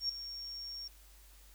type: tone with ADSR envelope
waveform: sine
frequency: 5530 Hz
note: F8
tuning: 18 cents flat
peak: -29 dBFS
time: 0-0.88 s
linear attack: 93 ms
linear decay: 3 ms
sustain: -12 dB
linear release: 6 ms
effects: added 50 Hz sine -57 dBFS peak until 1.54 s + white hiss -62 dBFS RMS until 1.54 s